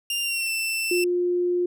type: tone with pitch glide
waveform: sawtooth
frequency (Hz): 2794 to 2672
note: F7 to E7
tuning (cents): 0 to +23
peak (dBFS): -21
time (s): 0.1-1.04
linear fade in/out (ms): 2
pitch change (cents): -77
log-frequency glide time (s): 0.22-0.51
type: tone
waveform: sine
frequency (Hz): 354.6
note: F4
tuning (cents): +26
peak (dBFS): -20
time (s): 0.91-1.66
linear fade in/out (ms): 5
effects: none